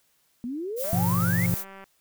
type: exponential sweep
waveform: sine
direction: up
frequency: 230 to 2199 Hz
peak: -29 dBFS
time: 0.44-1.46 s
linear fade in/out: 0 ms
type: noise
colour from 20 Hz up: violet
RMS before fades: -32 dBFS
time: 0.76-1.65 s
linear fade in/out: 50 ms
type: click train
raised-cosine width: 0.5 ms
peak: -30 dBFS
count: 195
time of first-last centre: 0.84-1.84 s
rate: 194 Hz
type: chord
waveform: triangle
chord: F diminished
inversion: first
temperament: equal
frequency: 103.83 / 123.47 / 174.61 Hz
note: Ab2 / Cb3 / F3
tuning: 0 / 0 / 0 cents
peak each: -25 / -27 / -22 dBFS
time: 0.93-1.54 s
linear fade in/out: 0 ms
effects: white hiss -67 dBFS RMS until 2 s